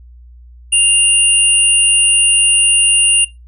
sine tone pair together, 2794 / 9398 Hz, F7 / D9, 0 / 0 cents, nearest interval octave + major sixth, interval 2100 cents, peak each -11 dBFS, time 0.72-3.25 s, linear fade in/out 10 ms, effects noise-tail reverb RT60 0.2 s tail -19 dB re dry + added 60 Hz sine -36 dBFS peak until 3.47 s

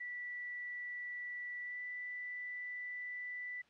sine tone with pitch glide, 1960 to 1979.3 Hz, B6 to B6, -14 to +3 cents, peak -40 dBFS, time 0-3.62 s, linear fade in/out 10 ms, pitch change +17 cents, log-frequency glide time 1.62-1.81 s, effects white hiss -68 dBFS RMS until 3.69 s + low-pass 3000 Hz 12 dB/octave

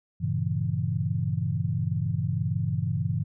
sine chord, G diminished seventh, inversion none, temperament equal, 98 / 116.54 / 138.59 / 164.81 Hz, G2 / Bb2 / Db3 / Fb3, 0 / 0 / 0 / 0 cents, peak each -30 dBFS, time 0.2-3.24 s, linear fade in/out 20 ms, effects none

